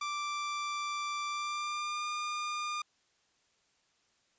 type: tone with pitch glide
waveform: sawtooth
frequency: 1174.7 to 1208.4 Hz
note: D6 to D6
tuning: 0 to +49 cents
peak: -30 dBFS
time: 0.01-2.82 s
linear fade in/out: 5 ms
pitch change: +49 cents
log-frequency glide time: 1.28-2.08 s
effects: white hiss -72 dBFS RMS until 4.38 s + resampled to 16000 Hz